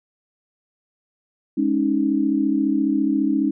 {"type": "chord", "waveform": "sine", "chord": "Ab suspended fourth", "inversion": "none", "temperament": "just", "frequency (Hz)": [207.7, 276.9, 311.5], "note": ["Ab3", "Db4", "Eb4"], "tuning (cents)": [0, -2, 2], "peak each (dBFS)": [-24, -20, -21], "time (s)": [1.57, 3.51], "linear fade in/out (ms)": 10, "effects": []}